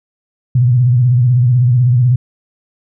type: tone with vibrato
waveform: sine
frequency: 123.47 Hz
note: B2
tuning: in tune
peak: -7 dBFS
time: 0.55-2.16 s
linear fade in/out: 5 ms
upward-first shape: sine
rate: 16 Hz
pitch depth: 96 cents each way
effects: none